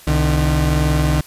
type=tone pair together; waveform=35% pulse; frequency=65.1 / 151.39 Hz; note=C2 / D#3; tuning=-8 / -47 cents; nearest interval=octave + minor third; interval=1461 cents; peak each=-15 dBFS; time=0.07-1.21 s; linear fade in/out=5 ms; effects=white hiss -43 dBFS RMS until 1.26 s + resampled to 32000 Hz